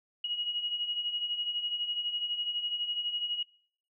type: beating tone pair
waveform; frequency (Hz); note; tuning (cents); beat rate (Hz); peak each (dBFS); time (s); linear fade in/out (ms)
sine; 2888 / 2900; F#7 / F#7; -43 / -35; 12; -38 / -32; 0.24-3.43; 5
effects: noise-tail reverb RT60 0.6 s tail -25 dB re dry